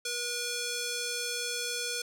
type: tone with band-pass filter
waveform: square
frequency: 482.1 Hz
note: B4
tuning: 42 cents flat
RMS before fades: -34 dBFS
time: 0.05-2.02 s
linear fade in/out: 5 ms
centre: 5900 Hz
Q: 0.93
effects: none